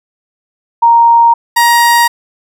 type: tone pair in turn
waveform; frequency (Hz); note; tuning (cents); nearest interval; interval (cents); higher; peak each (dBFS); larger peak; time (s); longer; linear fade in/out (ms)
sine / 30% pulse; 932.3 / 944.2; A#5 / A#5; 0 / +22; unison; 22; second; -3; neither; 0.82-1.34 / 1.56-2.08; neither; 10
effects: none